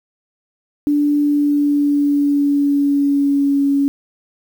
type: tone with pitch glide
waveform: sine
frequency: 292 to 279.9 Hz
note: D4 to C#4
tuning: -10 to +17 cents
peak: -12 dBFS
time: 0.87-3.88 s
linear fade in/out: 0 ms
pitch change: -73 cents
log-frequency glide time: 1.17-3.63 s
effects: 7-bit